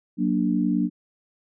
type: chord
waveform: sine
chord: Gb augmented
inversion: none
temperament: equal with one note detuned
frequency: 185 / 235.2 / 293.7 Hz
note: Gb3 / Bb3 / D4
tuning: 0 / +16 / 0 cents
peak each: -24 dBFS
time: 0.17-0.9 s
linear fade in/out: 50 ms
effects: none